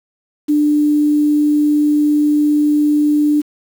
sine tone with quantisation, 297.1 Hz, D4, 20 cents sharp, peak -10 dBFS, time 0.48-3.42 s, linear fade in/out 20 ms, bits 6, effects none

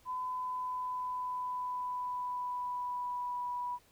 sine tone with pitch glide, 1010 to 980.7 Hz, B5 to B5, +39 to -12 cents, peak -34 dBFS, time 0.05-3.79 s, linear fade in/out 50 ms, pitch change -51 cents, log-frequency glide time 0.23-3.5 s, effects pink hiss -65 dBFS RMS until 3.91 s

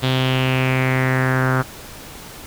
sawtooth tone with low-pass filter sweep, 130 Hz, C3, 11 cents flat, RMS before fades -18 dBFS, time 0.02-1.63 s, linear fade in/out 20 ms, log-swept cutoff 3600 to 1400 Hz, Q 4.3, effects pink hiss -37 dBFS RMS until 2.46 s

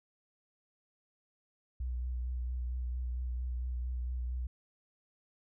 sine tone with vibrato, 61.74 Hz, B1, in tune, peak -33 dBFS, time 1.8-4.47 s, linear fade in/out 5 ms, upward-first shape sine, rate 4.4 Hz, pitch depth 27 cents each way, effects none

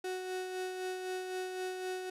35% pulse tone with tremolo, 370.2 Hz, F#4, 1 cent sharp, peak -33 dBFS, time 0.04-2.1 s, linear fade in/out 5 ms, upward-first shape sine, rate 3.9 Hz, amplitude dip 40%, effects low-pass 12000 Hz 12 dB/octave

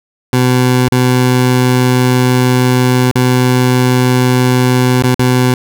20% pulse tone with dropouts, 126.2 Hz, B2, 38 cents sharp, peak -3 dBFS, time 0.33-5.54 s, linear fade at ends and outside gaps 2 ms, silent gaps 0.885-0.92 / 3.113-3.155 / 5.023-5.037 / 5.145-5.194 s, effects none

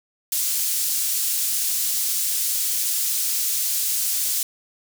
pink high-pass noise, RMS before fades -23 dBFS, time 0.32-4.43 s, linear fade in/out 2 ms, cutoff 6800 Hz, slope 12 dB/octave, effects none

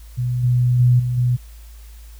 sine tone with level steps, 123.47 Hz, B2, in tune, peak -18 / -13 / -10 / -18 / -14 dBFS, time 0.17-1.37 s, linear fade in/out 20 ms, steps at 0.43 / 0.79 / 0.99 / 1.17 s, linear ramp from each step 10 ms, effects added 55 Hz sine -37 dBFS peak until 2.19 s + white hiss -51 dBFS RMS until 2.19 s

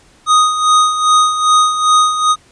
square tone with tremolo, 1244.5 Hz, D#6, in tune, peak -7 dBFS, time 0.26-2.36 s, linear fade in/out 50 ms, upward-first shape sine, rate 2.5 Hz, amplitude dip 65%, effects pink hiss -48 dBFS RMS until 2.51 s + resampled to 22050 Hz

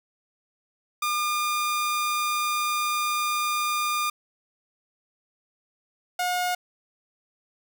sawtooth tone pair in turn, 1208 / 719.7 Hz, D6 / F#5, +48 / -48 cents, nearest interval major sixth, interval 896 cents, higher first, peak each -20 dBFS, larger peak neither, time 1.02-4.1 / 6.19-6.55 s, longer first, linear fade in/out 5 ms, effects none

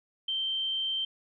sine tone, 3128 Hz, G7, 4 cents flat, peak -28 dBFS, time 0.28-1.05 s, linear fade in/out 5 ms, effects none

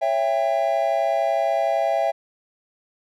triangle chord, C# diminished, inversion none, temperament just, 554.4 / 665.2 / 798.3 Hz, C#5 / E5 / G5, 0 / +16 / +31 cents, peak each -24 / -19 / -22 dBFS, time 0.01-2.12 s, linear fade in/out 20 ms, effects none

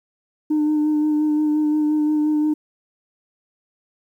sine tone with vibrato, 302.9 Hz, D#4, 46 cents flat, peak -14 dBFS, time 0.5-2.54 s, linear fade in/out 10 ms, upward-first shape sine, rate 5.7 Hz, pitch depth 19 cents each way, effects tanh soft clip ceiling -14 dBFS + 9-bit

